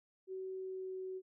sine tone with pitch glide, 377.5 to 375.1 Hz, F#4 to F#4, +35 to +24 cents, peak -40 dBFS, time 0.27-1.22 s, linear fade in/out 50 ms, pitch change -11 cents, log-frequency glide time 0.55-0.95 s, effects none

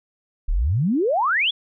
sine exponential sweep, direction up, 31.64 to 3520 Hz, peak -17 dBFS, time 0.48-1.51 s, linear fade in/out 10 ms, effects none

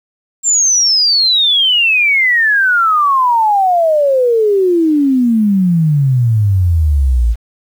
sine exponential sweep, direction down, 7459 to 53.9 Hz, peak -8 dBFS, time 0.43-7.36 s, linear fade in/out 50 ms, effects 7-bit

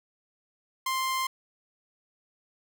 sawtooth tone, 1049 Hz, C6, 4 cents sharp, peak -23 dBFS, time 0.86-1.27 s, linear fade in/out 5 ms, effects none

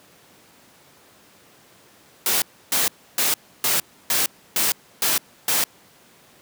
white noise bursts, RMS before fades -20 dBFS, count 8, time 2.26-5.64 s, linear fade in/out 2 ms, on 160 ms, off 300 ms, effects pink hiss -52 dBFS RMS until 6.41 s + high-pass 150 Hz 12 dB/octave

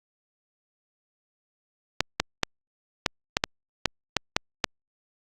clicks, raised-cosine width 0.2 ms, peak -3 dBFS, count 10, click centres 2.006 / 2.2 / 2.433 / 3.062 / 3.369 / 3.439 / 3.857 / 4.167 / 4.365 / 4.642 s, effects Opus 48 kbps

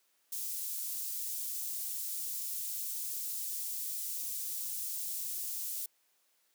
white high-pass noise, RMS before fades -38 dBFS, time 0.32-5.86 s, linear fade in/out 5 ms, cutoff 7100 Hz, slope 12 dB/octave, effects white hiss -73 dBFS RMS until 6.54 s + high-pass 300 Hz 12 dB/octave

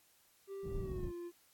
triangle tone with pitch glide, 392 to 347.2 Hz, G4 to F4, 0 to -10 cents, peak -40 dBFS, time 0.47-1.32 s, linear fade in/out 50 ms, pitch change -210 cents, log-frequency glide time 0.79-1.12 s
pink low-pass noise, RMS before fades -41 dBFS, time 0.62-1.12 s, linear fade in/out 50 ms, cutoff 180 Hz, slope 12 dB/octave
effects white hiss -69 dBFS RMS until 1.53 s + AAC 64 kbps

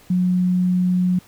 sine tone, 181.2 Hz, F#3, 36 cents flat, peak -15 dBFS, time 0.1-1.19 s, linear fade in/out 5 ms, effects pink hiss -50 dBFS RMS until 1.27 s

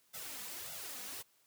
white noise with flanger, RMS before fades -45 dBFS, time 0.13-1.23 s, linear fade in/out 20 ms, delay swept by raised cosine 1.4 to 4.1 ms, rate 1.7 Hz, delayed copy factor +0.85, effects white hiss -71 dBFS RMS until 1.46 s + high-pass 80 Hz 12 dB/octave

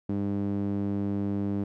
sawtooth tone with band-pass filter, 100 Hz, G2, 35 cents sharp, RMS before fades -29 dBFS, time 0.09-1.64 s, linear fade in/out 5 ms, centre 250 Hz, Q 2, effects none

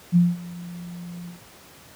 sine tone with ADSR envelope, 174.61 Hz, F3, in tune, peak -11 dBFS, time 0.12-1.41 s, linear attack 41 ms, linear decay 200 ms, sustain -22 dB, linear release 150 ms, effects pink hiss -48 dBFS RMS until 1.95 s + high-pass 80 Hz 12 dB/octave

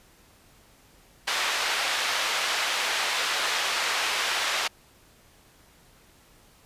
white band-pass noise, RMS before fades -27 dBFS, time 1.27-4.68 s, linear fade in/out 10 ms, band 680 to 3600 Hz, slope 12 dB/octave, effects pink hiss -57 dBFS RMS until 6.65 s + resampled to 32000 Hz

